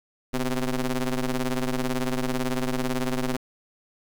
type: ring-modulated tone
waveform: sawtooth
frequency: 130 Hz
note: C3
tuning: 11 cents flat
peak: -17 dBFS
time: 0.33-3.37 s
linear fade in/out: 10 ms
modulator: 121 Hz
effects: 8-bit